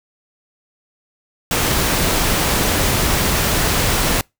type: noise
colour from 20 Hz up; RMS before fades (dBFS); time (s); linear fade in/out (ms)
pink; -17; 1.51-4.21; 2
effects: noise-tail reverb RT60 0.2 s tail -26 dB re dry